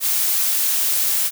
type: noise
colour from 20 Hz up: blue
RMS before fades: -19 dBFS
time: 0-1.31 s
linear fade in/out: 50 ms
effects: none